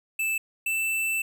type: tone pair in turn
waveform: square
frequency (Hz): 2637 / 2657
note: E7 / E7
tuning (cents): 0 / +13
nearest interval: unison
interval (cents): 13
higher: second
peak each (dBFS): -25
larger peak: neither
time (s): 0.19-0.38 / 0.66-1.22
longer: second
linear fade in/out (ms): 5
effects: none